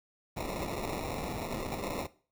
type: noise with sample-and-hold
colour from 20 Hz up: white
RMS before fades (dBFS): -36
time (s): 0.36-2.07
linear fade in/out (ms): 10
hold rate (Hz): 1575
effects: noise-tail reverb RT60 0.4 s tail -18 dB re dry